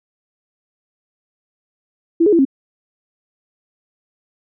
sine tone with pitch steps, 333.2 / 418.3 / 336.2 / 269.1 Hz, E4 / G#4 / E4 / C4, +19 / +12 / +34 / +49 cents, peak -9 dBFS, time 2.2-2.452 s, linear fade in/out 10 ms, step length 63 ms, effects none

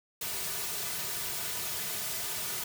white noise with comb filter, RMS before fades -35 dBFS, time 0.21-2.64 s, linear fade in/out 5 ms, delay 3.7 ms, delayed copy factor -0.95, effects none

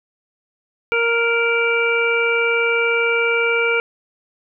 harmonic tone, 466.2 Hz, A#4, in tune, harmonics 1 / 2 / 3 / 5 / 6, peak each -19 / -30 / -21 / -19 / -30 dBFS, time 0.92-3.8 s, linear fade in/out 0 ms, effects none

